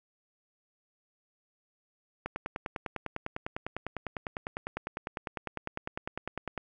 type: click train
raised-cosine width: 0.5 ms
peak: -19 dBFS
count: 44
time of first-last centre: 2.26-6.577 s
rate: 9.96 Hz
effects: none